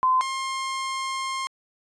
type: tone pair in turn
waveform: sine / sawtooth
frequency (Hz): 1029 / 1063.4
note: C6 / C6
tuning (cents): -29 / +28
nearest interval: minor second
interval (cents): 57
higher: second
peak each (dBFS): -17 / -23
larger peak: first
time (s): 0.03-0.21 / 0.21-1.47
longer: second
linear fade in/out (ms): 0
effects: resampled to 22050 Hz